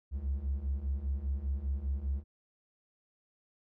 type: beating tone pair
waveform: triangle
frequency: 65.41 / 70.41 Hz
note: C2 / C#2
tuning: 0 / +28 cents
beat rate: 5 Hz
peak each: -33 / -30 dBFS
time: 0.11-2.24 s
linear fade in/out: 50 ms
effects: tanh soft clip ceiling -25 dBFS